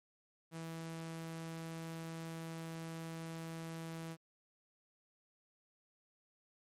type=tone; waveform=sawtooth; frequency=163.7 Hz; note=E3; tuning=12 cents flat; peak=-39 dBFS; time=0.51-4.17 s; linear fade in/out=50 ms; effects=MP3 64 kbps